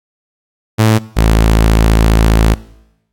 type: tone pair in turn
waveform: sawtooth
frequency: 110 / 54.81 Hz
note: A2 / A1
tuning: 0 / -6 cents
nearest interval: octave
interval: 1206 cents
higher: first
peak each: -3 dBFS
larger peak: neither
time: 0.78-0.99 / 1.16-2.55 s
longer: second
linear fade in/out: 20 ms
effects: noise-tail reverb RT60 0.9 s tail -21 dB re dry + AAC 64 kbps